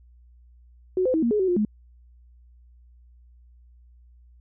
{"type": "tone with pitch steps", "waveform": "sine", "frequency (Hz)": [369.9, 512, 320.3, 234.9, 420.5, 376.7, 354.6, 211.2], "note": ["F#4", "C5", "E4", "A#3", "G#4", "F#4", "F4", "G#3"], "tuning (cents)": [0, -38, -50, 13, 22, 31, 26, 29], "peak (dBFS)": -19, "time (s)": [0.97, 1.65], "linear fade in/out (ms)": 2, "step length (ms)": 85, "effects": ["added 60 Hz sine -50 dBFS peak until 4.4 s"]}